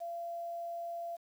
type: tone with quantisation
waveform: sine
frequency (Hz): 683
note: F5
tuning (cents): -39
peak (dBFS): -37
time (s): 0-1.17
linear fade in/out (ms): 20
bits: 10
effects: none